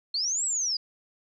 sine linear two-way sweep, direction up then down, 4186 to 7902 to 4784 Hz, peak -25 dBFS, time 0.14-0.77 s, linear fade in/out 5 ms, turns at 0.45 s, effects none

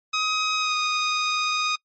15% pulse tone with pitch glide, 1262 to 1240.3 Hz, D#6 to D#6, +24 to -6 cents, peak -15 dBFS, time 0.13-1.76 s, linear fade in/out 10 ms, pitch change -30 cents, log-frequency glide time 0.6-0.75 s, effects noise-tail reverb RT60 0.1 s tail -26 dB re dry + MP3 32 kbps

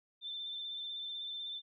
sine tone with vibrato, 3555 Hz, A7, 17 cents sharp, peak -39 dBFS, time 0.21-1.62 s, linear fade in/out 50 ms, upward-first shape sine, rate 16 Hz, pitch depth 23 cents each way, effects none

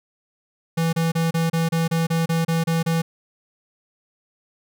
square tone bursts, 164.81 Hz, E3, in tune, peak -19 dBFS, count 12, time 0.77-3.02 s, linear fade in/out 10 ms, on 160 ms, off 30 ms, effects none

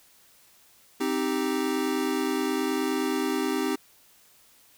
square chord, C minor, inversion none, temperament equal, 261.6 / 311.1 / 392 Hz, C4 / Eb4 / G4, 0 / 0 / 0 cents, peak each -30 dBFS, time 1-3.76 s, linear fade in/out 10 ms, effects white hiss -58 dBFS RMS until 4.77 s

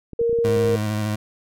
clicks, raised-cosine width 3 ms, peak -22 dBFS, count 10, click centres 0.133 / 0.214 / 0.295 / 0.329 / 0.388 / 0.49 / 0.568 / 0.649 / 0.691 / 0.741 s
sine tone, 466.2 Hz, A#4, in tune, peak -17 dBFS, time 0.19-0.76 s, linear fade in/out 5 ms
25% pulse tone with vibrato, 106.4 Hz, G#2, 42 cents sharp, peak -18 dBFS, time 0.44-1.16 s, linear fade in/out 10 ms, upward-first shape square, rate 13 Hz, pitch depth 23 cents each way
effects none

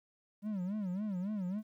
triangle tone with vibrato, 196 Hz, G3, in tune, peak -32 dBFS, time 0.42-1.63 s, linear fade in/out 50 ms, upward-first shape sine, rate 3.6 Hz, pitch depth 170 cents each way, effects 12-bit

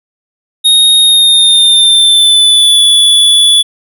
square tone with pitch glide, 3729 to 3439 Hz, A#7 to A7, 0 to -40 cents, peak -4 dBFS, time 0.64-3.63 s, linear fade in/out 20 ms, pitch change -140 cents, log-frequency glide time 1-2.81 s, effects none

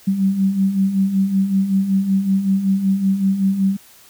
sine beating tone pair, 189.7 / 195 Hz, F#3 / G3, +43 / -9 cents, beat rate 5.3 Hz, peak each -22 / -15 dBFS, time 0.07-3.77 s, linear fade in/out 10 ms, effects white hiss -47 dBFS RMS until 4.09 s

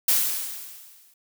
blue noise with exponential decay, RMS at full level -18 dBFS, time 0.08-1.14 s, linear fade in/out 5 ms, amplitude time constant 230 ms, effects none

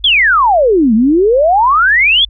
sine exponential two-way sweep, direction down then up, 3520 to 210 to 3520 Hz, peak -6 dBFS, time 0.04-2.25 s, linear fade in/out 5 ms, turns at 0.94 s, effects added 50 Hz sine -31 dBFS peak until 2.29 s

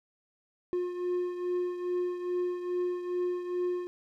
triangle beating tone pair, 356.9 / 359.3 Hz, F4 / F4, +38 / +49 cents, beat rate 2.4 Hz, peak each -28 / -35 dBFS, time 0.73-3.87 s, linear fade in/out 0 ms, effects none

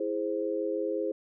sine chord, E augmented, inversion none, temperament equal, 329.6 / 415.3 / 523.3 Hz, E4 / G#4 / B#4, 0 / 0 / 0 cents, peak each -33 / -32 / -32 dBFS, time 0-1.12 s, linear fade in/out 5 ms, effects none

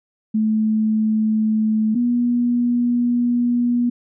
sine tone pair in turn, 217.4 / 241.5 Hz, A3 / B3, -21 / -39 cents, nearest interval major second, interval 182 cents, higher second, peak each -15 dBFS, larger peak neither, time 0.34-1.95 / 1.95-3.9 s, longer second, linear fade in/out 10 ms, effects none

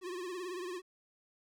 square tone with vibrato, 361 Hz, F#4, 43 cents flat, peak -39 dBFS, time 0.01-0.82 s, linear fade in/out 50 ms, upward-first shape triangle, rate 18 Hz, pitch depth 100 cents each way, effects low-pass 10000 Hz 12 dB/octave + 12-bit

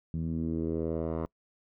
10% pulse tone with low-pass filter sweep, 81.2 Hz, E2, 26 cents flat, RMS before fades -32 dBFS, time 0.14-1.26 s, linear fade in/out 0 ms, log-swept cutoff 170 to 910 Hz, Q 2.2, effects noise-tail reverb RT60 0.1 s tail -25 dB re dry

